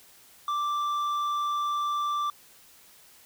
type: tone with tanh clipping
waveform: triangle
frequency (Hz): 1174.7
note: D6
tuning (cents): 0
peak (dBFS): -27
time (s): 0.48-2.3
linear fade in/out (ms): 2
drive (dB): 11
effects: white hiss -55 dBFS RMS until 3.25 s